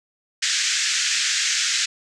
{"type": "band-pass noise", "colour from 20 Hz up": "white", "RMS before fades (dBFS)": -22, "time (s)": [0.42, 1.86], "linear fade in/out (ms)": 10, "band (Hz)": [1500, 7400], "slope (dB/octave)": 48, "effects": []}